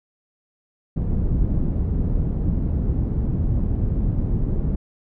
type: low-pass noise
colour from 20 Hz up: pink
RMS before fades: -21 dBFS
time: 0.96-4.76 s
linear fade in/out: 10 ms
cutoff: 200 Hz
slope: 12 dB/octave
effects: none